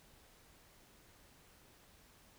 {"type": "silence", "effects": ["pink hiss -64 dBFS RMS until 2.38 s"]}